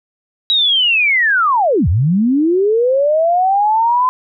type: linear two-way sweep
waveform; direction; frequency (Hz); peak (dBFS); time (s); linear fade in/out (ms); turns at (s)
sine; down then up; 3877 to 73.42 to 1027; -10; 0.5-4.09; 0; 1.88
effects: none

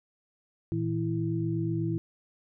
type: tone cluster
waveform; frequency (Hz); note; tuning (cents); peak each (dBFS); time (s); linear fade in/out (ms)
sine; 113.2 / 161.4 / 330.2; A2 / E3 / E4; +50 / -36 / +3; -31; 0.72-1.98; 0
effects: none

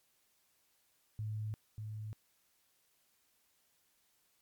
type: tone with echo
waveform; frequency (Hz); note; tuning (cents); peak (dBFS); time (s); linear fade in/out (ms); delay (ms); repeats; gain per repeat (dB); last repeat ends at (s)
sine; 107.6; A2; -38; -36; 1.19-1.54; 0; 590; 1; -4; 2.13
effects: white hiss -74 dBFS RMS until 4.41 s + MP3 96 kbps

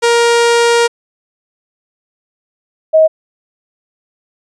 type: tone pair in turn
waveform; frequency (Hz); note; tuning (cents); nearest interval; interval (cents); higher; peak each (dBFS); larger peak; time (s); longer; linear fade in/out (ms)
sawtooth / sine; 470 / 633.3; A#4 / D#5; +14 / +30; perfect fourth; 516; second; -4; neither; 0.02-0.88 / 2.93-3.08; first; 20
effects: resampled to 22050 Hz

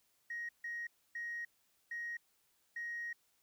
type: tone bursts at uneven times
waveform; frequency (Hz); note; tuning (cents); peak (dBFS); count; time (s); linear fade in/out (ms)
sine; 1881; A#6; +15; -38; 5; 0.3-0.49 / 0.64-0.87 / 1.15-1.45 / 1.91-2.17 / 2.76-3.13; 5
effects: tanh soft clip ceiling -35 dBFS + white hiss -75 dBFS RMS until 3.42 s

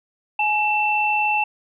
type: tone pair together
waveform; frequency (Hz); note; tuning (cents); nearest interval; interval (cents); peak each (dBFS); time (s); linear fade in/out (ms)
sine; 842.9 / 2676; G#5 / E7; +25 / +25; octave + minor sixth; 2000; -20; 0.39-1.44; 5
effects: none

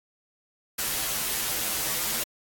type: noise with comb filter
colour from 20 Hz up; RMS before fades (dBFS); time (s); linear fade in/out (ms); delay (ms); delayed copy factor
white; -28; 0.78-2.24; 10; 11; -0.85
effects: AAC 64 kbps

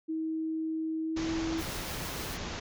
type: tone with pitch glide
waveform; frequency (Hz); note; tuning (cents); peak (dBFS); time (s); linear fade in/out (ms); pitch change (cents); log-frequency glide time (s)
sine; 319.1 to 325.4; D#4 to E4; +44 to -22; -30; 0.08-1.62; 20; +34; 1.03-1.32
type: low-pass noise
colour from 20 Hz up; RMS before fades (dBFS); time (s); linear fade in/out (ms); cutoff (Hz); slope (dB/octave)
pink; -38; 1.16-2.6; 10; 6900; 96
type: noise with tremolo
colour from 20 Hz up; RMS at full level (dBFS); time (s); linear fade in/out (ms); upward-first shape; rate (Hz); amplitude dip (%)
white; -42; 1.57-2.38; 50; triangle; 6.6; 25
effects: none

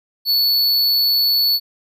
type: tone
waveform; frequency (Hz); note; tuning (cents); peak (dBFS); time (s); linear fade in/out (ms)
square; 4435; C#8; 0; -14; 0.25-1.6; 50
effects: none

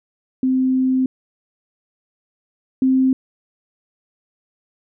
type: tone pair in turn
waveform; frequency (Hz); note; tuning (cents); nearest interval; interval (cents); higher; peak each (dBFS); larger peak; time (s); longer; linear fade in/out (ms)
sine; 259.5 / 261.6; C4 / C4; -14 / 0; unison; 14; second; -14 / -12; second; 0.43-1.06 / 2.82-3.13; first; 2
effects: none

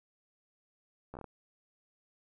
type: slowing click train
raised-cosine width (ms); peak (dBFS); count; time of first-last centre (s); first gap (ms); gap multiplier
1; -30; 6; 1.14-1.243; 13; 1.23
effects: none

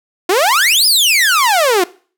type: exponential two-way sweep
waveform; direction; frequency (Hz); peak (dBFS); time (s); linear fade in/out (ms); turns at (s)
sawtooth; up then down; 338.4 to 5200 to 338.4; -6; 0.29-1.84; 5; 0.86
effects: noise-tail reverb RT60 0.4 s tail -20 dB re dry

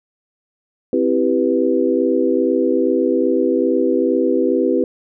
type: chord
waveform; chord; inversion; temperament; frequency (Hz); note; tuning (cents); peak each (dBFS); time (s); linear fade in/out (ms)
sine; C major seventh; none; equal; 261.6 / 329.6 / 392 / 493.9; C4 / E4 / G4 / B4; 0 / 0 / 0 / 0; -19; 0.93-4.84; 2
effects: none

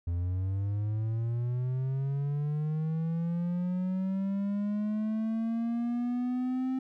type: linear sweep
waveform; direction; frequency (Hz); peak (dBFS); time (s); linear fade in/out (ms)
triangle; up; 84.6 to 261.8; -26; 0.07-6.79; 5
effects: none

